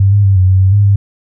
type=tone with pitch steps; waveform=sine; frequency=98 / 101.7 / 97.7 / 92.6 / 94.4 / 95.2 / 102 / 100 Hz; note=G2 / G#2 / G2 / F#2 / F#2 / F#2 / G#2 / G2; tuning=0 / -36 / -5 / +2 / +35 / +50 / -31 / +35 cents; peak=-5 dBFS; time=0-0.96 s; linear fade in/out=5 ms; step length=120 ms; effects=none